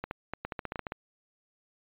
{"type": "clicks", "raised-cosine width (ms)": 0.5, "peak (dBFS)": -19, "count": 12, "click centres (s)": [0.04, 0.111, 0.336, 0.45, 0.522, 0.592, 0.653, 0.721, 0.758, 0.793, 0.868, 0.921], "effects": ["resampled to 8000 Hz"]}